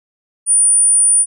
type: tone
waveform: sine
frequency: 9397 Hz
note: D9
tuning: in tune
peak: -8 dBFS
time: 0.46-1.26 s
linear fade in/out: 50 ms
effects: none